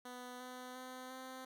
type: tone with pitch steps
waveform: 10% pulse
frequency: 248.4 / 252 / 255.7 / 259.4 Hz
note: B3 / B3 / C4 / C4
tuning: +10 / +35 / -40 / -15 cents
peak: -39 dBFS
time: 0.05-1.45 s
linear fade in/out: 5 ms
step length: 350 ms
effects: none